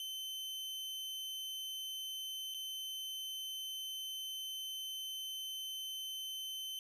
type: tone with dropouts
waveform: 40% pulse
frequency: 3070 Hz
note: G7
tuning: 37 cents flat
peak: -40 dBFS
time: 0-6.79 s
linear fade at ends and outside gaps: 1 ms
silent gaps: 2.54-2.545 s
effects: resampled to 32000 Hz